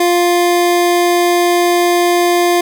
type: tone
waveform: 25% pulse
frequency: 349.9 Hz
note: F4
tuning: 3 cents sharp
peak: -6 dBFS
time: 0-2.61 s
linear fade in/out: 5 ms
effects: none